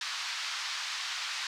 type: band-pass noise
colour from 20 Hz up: white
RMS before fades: -36 dBFS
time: 0.01-1.47 s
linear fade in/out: 2 ms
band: 1000 to 5300 Hz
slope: 24 dB/octave
effects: none